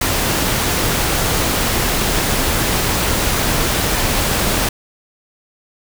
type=noise; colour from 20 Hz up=pink; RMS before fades=-17 dBFS; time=0.01-4.69 s; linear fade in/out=5 ms; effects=none